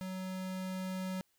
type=tone with level ramp; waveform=square; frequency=186.8 Hz; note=F#3; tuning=17 cents sharp; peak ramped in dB=-39 to -36 dBFS; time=0.01-1.21 s; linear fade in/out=0 ms; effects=white hiss -75 dBFS RMS until 1.38 s